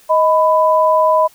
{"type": "tone pair together", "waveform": "sine", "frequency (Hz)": [628.1, 997], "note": ["D#5", "B5"], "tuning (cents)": [16, 16], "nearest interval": "minor sixth", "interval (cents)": 800, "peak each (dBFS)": -12, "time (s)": [0.09, 1.28], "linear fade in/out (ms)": 20, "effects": ["white hiss -48 dBFS RMS until 1.34 s"]}